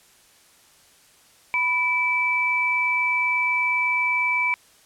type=tone pair together; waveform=sine; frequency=988.2 / 2314 Hz; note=B5 / D7; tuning=+1 / -26 cents; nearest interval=octave + minor third; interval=1473 cents; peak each=-26 / -20 dBFS; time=1.54-4.54 s; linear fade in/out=0 ms; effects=white hiss -55 dBFS RMS until 4.85 s + low-pass 11000 Hz 12 dB/octave